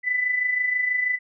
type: tone with amplitude modulation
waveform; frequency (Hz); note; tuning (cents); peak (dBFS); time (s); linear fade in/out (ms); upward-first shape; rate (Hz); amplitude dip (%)
sine; 1995; B6; +17; -18; 0.03-1.19; 50; sine; 26.2; 55
effects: none